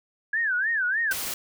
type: tone with vibrato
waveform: sine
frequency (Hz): 1644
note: G#6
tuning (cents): -18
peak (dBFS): -22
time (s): 0.33-1.13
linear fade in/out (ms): 5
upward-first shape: sine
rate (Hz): 3.3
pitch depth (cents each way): 220
type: noise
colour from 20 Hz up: white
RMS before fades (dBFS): -31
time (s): 1.11-1.34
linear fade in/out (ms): 2
effects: none